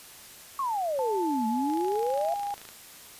sine exponential two-way sweep, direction down then up, 1132 to 220 to 703 Hz, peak -26 dBFS, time 0.59-2.34 s, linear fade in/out 2 ms, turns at 1.47 s
sine tone with pitch glide, 880 to 811.6 Hz, A5 to G#5, 0 to -40 cents, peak -29 dBFS, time 0.99-2.54 s, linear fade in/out 0 ms, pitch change -140 cents, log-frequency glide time 1.2-2.24 s
click train, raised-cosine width 0.2 ms, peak -27 dBFS, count 28, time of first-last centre 1.7-2.689 s, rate 27.3 Hz
effects white hiss -48 dBFS RMS until 3.19 s + resampled to 32000 Hz

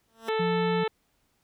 10% pulse tone with exponential growth, 225.5 Hz, A3, 43 cents sharp, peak -26 dBFS, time 0.08-0.29 s, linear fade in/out 0 ms, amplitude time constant 44 ms
harmonic tone, 440 Hz, A4, in tune, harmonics 1 / 2 / 3 / 4 / 5 / 6 / 7 / 8 / 9, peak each -26 / -32 / -36 / -38 / -40 / -42 / -43 / -44 / -45 dBFS, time 0.28-0.88 s, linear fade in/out 5 ms
sine tone, 174.61 Hz, F3, in tune, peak -27 dBFS, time 0.39-0.84 s, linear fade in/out 10 ms
effects pink hiss -71 dBFS RMS until 1.43 s

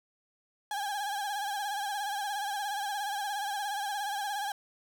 35% pulse tone with vibrato, 814 Hz, G#5, 35 cents flat, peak -30 dBFS, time 0.71-4.52 s, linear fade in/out 2 ms, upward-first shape sine, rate 17 Hz, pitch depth 67 cents each way, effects none

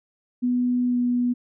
sine tone with pitch glide, 246.9 to 244.6 Hz, B3 to B3, 0 to -16 cents, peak -19 dBFS, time 0.42-1.34 s, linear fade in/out 20 ms, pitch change -16 cents, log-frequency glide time 0.88-0.96 s, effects none

